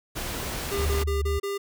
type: noise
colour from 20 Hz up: pink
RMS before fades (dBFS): -32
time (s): 0.15-1.04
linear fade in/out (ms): 20
type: tone bursts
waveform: square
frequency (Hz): 400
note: G4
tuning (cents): +35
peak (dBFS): -28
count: 5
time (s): 0.71-1.58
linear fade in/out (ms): 10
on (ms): 150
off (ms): 30
type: tone with vibrato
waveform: sine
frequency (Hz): 73.4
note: D2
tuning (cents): 0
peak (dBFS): -24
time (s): 0.78-1.39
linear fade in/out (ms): 10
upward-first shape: sine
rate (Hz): 4.4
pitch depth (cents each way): 39
effects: none